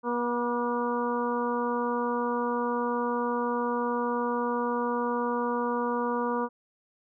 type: harmonic tone with a mistuned harmonic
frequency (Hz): 240.9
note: B3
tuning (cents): -43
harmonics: 1 / 2 / 3 / 4 / 5 / 6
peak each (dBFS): -31 / -30 / -41 / -31 / -35 / -41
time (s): 0.03-6.49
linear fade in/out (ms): 50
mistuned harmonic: 5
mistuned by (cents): -26
effects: none